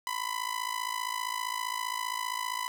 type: tone with amplitude modulation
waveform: sawtooth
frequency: 1000 Hz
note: B5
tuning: 21 cents sharp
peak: -24 dBFS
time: 0.07-2.68 s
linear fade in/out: 0 ms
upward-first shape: sine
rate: 55.2 Hz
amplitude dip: 85%
effects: none